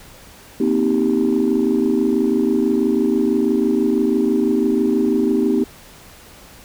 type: chord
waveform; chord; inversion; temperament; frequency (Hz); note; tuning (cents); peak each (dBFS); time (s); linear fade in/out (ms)
sine; C minor seventh; third; just; 235.5 / 261.6 / 314 / 392.4; Bb3 / C4 / Eb4 / G4; +18 / 0 / +16 / +2; -19; 0.6-5.64; 5
effects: tanh soft clip ceiling -7 dBFS + pink hiss -43 dBFS RMS until 6.64 s